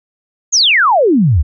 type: exponential sweep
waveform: sine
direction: down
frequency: 6930 to 65.41 Hz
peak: -7 dBFS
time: 0.52-1.43 s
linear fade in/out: 20 ms
effects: none